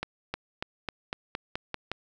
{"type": "accelerating click train", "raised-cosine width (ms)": 0.3, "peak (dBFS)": -15, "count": 9, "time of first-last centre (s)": [0.03, 1.916], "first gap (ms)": 310, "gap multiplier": 0.92, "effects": []}